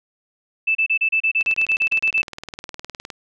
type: tone bursts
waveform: sine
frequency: 2637 Hz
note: E7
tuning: in tune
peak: -15 dBFS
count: 14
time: 0.67-2.22 s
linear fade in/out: 10 ms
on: 81 ms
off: 32 ms
type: click train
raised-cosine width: 0.2 ms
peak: -15 dBFS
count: 34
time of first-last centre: 1.41-3.102 s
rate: 19.5 Hz
effects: none